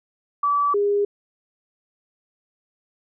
sine tone pair in turn, 1152 / 407.3 Hz, D6 / G#4, -34 / -34 cents, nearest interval octave + tritone, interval 1800 cents, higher first, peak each -17 / -17 dBFS, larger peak neither, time 0.43-0.74 / 0.74-1.05 s, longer neither, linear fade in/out 5 ms, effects none

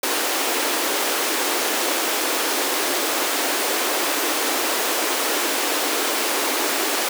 pink high-pass noise, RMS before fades -22 dBFS, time 0.03-7.09 s, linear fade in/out 5 ms, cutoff 280 Hz, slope 48 dB/octave, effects none

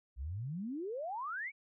sine exponential sweep, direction up, 58.27 to 2340 Hz, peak -37 dBFS, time 0.16-1.52 s, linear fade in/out 50 ms, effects none

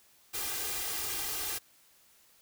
white noise with comb filter, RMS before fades -35 dBFS, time 0.33-1.59 s, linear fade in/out 20 ms, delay 2.5 ms, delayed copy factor +0.85, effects white hiss -63 dBFS RMS until 2.41 s

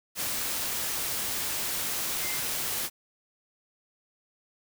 sine tone in noise, 2093 Hz, C7, in tune, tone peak -37 dBFS, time 2.19-2.4 s, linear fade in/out 50 ms, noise white, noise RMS -31 dBFS, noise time 0.15-2.9 s, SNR -9 dB, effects none

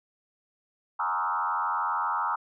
sine tone with frequency modulation, 1105 Hz, C#6, 6 cents flat, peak -25 dBFS, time 0.99-2.36 s, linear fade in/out 10 ms, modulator 87.3 Hz, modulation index 3.1, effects none

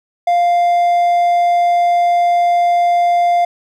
triangle tone, 698.5 Hz, F5, in tune, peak -8 dBFS, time 0.27-3.45 s, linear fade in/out 5 ms, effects none

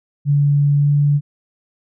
sine tone with pitch glide, 143.7 to 144.78 Hz, D3 to D3, -37 to -24 cents, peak -11 dBFS, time 0.25-1.21 s, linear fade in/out 50 ms, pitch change +13 cents, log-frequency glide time 0.77-0.88 s, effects none

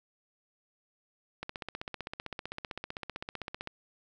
click train, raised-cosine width 0.3 ms, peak -21 dBFS, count 36, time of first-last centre 1.43-3.674 s, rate 15.6 Hz, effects none

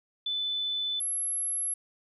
sine tone pair in turn, 3505 / 11128 Hz, A7 / F9, -7 / -7 cents, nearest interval octave + minor sixth, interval 2000 cents, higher second, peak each -28 dBFS, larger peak neither, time 0.26-1 / 1-1.74 s, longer neither, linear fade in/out 5 ms, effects none

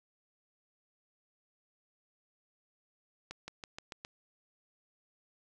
accelerating click train, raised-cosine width 0.2 ms, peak -25 dBFS, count 6, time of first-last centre 3.31-4.049 s, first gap 170 ms, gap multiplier 0.93, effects none

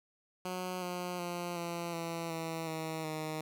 10% pulse tone with pitch steps, 182.8 / 178.73 / 174.75 / 170.85 / 167.05 / 163.33 / 159.69 / 156.13 Hz, F#3 / F3 / F3 / F3 / E3 / E3 / D#3 / D#3, -21 / +40 / +1 / -38 / +23 / -16 / +45 / +6 cents, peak -28 dBFS, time 0.45-3.41 s, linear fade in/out 2 ms, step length 370 ms, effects none

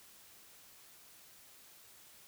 silence, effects white hiss -59 dBFS RMS until 2.27 s

